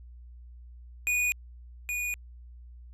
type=tone pair in turn; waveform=square; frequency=2465 / 2456 Hz; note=D#7 / D#7; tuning=-17 / -23 cents; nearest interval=unison; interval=6 cents; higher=first; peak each=-25 / -30 dBFS; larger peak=first; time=1.07-1.32 / 1.89-2.14 s; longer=neither; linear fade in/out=0 ms; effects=added 60 Hz sine -45 dBFS peak until 2.93 s + resampled to 32000 Hz